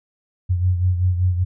sine beating tone pair, 90 / 95.2 Hz, F#2 / F#2, -47 / +50 cents, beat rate 5.2 Hz, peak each -16 / -24 dBFS, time 0.49-1.45 s, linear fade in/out 20 ms, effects none

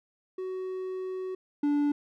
triangle tone pair in turn, 373.5 / 290.7 Hz, F#4 / D4, +16 / -18 cents, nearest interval major third, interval 434 cents, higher first, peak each -30 / -21 dBFS, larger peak second, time 0.38-1.35 / 1.63-1.92 s, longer first, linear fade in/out 5 ms, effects none

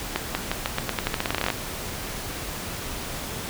accelerating click train, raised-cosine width 0.3 ms, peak -7 dBFS, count 19, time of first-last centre 0.16-1.502 s, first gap 190 ms, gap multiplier 0.87, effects pink hiss -33 dBFS RMS until 3.49 s

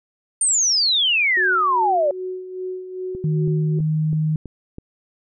sine exponential sweep, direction down, 9060 to 554.4 Hz, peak -15 dBFS, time 0.41-2.11 s, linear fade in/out 2 ms
sine tone with tremolo, 370 Hz, F#4, in tune, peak -24 dBFS, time 1.37-3.79 s, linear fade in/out 2 ms, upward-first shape sine, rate 2.5 Hz, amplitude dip 60%
click train, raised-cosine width 3 ms, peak -21 dBFS, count 6, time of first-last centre 3.15-4.784 s, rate 3.06 Hz
sine tone, 155.56 Hz, D#3, in tune, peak -17 dBFS, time 3.24-4.36 s, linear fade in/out 2 ms
effects none

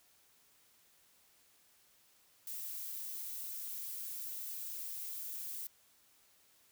violet noise, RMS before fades -43 dBFS, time 2.47-5.67 s, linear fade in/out 2 ms, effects white hiss -68 dBFS RMS until 6.71 s

